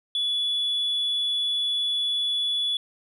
sine tone, 3423 Hz, A7, 48 cents flat, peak -21 dBFS, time 0.15-2.77 s, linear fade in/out 2 ms, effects tanh soft clip ceiling -20 dBFS

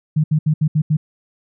sine tone bursts at uneven times, 153.5 Hz, D#3, 23 cents flat, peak -12 dBFS, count 6, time 0.16-0.24 / 0.31-0.39 / 0.46-0.54 / 0.61-0.68 / 0.75-0.82 / 0.9-0.97 s, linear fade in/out 10 ms, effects none

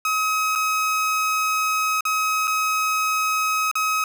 30% pulse tone with dropouts, 1272 Hz, D#6, 38 cents sharp, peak -17 dBFS, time 0.05-4.04 s, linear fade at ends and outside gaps 2 ms, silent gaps 0.553-0.557 / 2.008-2.052 / 2.473-2.477 / 3.714-3.754 s, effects none

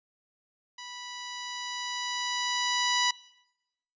10% pulse tone with level ramp, 983 Hz, B5, 8 cents flat, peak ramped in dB -32 to -14 dBFS, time 0.78-3.11 s, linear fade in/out 5 ms, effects noise-tail reverb RT60 0.9 s tail -22 dB re dry + resampled to 16000 Hz

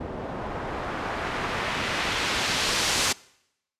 white noise with low-pass filter sweep, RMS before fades -28 dBFS, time 0-3.13 s, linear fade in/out 10 ms, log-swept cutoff 560 to 6800 Hz, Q 0.82, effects noise-tail reverb RT60 0.8 s tail -23 dB re dry + resampled to 32000 Hz

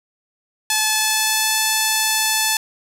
5% pulse tone with pitch glide, 865 to 873.5 Hz, A5 to A5, -30 to -13 cents, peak -4 dBFS, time 0.7-2.57 s, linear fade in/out 2 ms, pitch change +17 cents, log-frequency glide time 0.87-1.6 s, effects none

